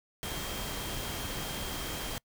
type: tone in noise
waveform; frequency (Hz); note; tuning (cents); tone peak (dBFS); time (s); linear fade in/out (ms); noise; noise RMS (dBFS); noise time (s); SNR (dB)
sine; 3200; G7; +35; -44; 0.23-2.18; 0; pink; -37; 0.23-2.18; -10
effects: noise-tail reverb RT60 0.1 s tail -26 dB re dry